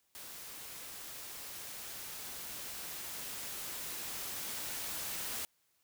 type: noise with level ramp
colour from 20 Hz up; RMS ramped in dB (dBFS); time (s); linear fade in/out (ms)
white; -48 to -39; 0.15-5.45; 0
effects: white hiss -75 dBFS RMS until 5.83 s